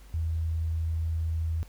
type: tone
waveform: sine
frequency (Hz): 81.3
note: E2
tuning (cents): -23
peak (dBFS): -26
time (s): 0.14-1.63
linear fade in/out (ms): 0
effects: added 50 Hz sine -47 dBFS peak until 1.68 s + pink hiss -58 dBFS RMS until 1.68 s